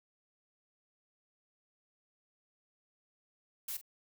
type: noise with echo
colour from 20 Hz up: blue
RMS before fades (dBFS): -39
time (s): 3.68-3.77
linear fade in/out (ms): 5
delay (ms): 44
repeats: 1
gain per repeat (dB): -14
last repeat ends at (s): 3.814
effects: none